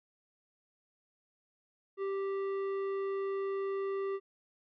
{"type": "tone with tanh clipping", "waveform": "triangle", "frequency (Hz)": 391.4, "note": "G4", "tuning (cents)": -3, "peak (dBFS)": -34, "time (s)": [1.97, 4.2], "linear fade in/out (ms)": 50, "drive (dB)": 15, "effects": []}